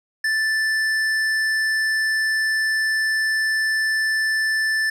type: tone with hard clipping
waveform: sine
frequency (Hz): 1760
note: A6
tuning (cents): 0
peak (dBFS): -20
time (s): 0.24-4.9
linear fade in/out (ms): 5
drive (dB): 10
effects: none